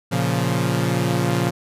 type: chord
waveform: sawtooth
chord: Bb minor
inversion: none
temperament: equal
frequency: 116.54 / 138.59 / 174.61 Hz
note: Bb2 / Db3 / F3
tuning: 0 / 0 / 0 cents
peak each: -19 dBFS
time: 0.11-1.51 s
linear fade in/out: 20 ms
effects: resampled to 32000 Hz